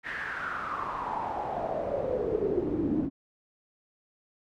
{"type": "noise with band-pass filter sweep", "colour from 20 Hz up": "brown", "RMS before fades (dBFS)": -31, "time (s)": [0.03, 3.1], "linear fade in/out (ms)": 50, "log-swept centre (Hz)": [1900, 270], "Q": 6.9, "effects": []}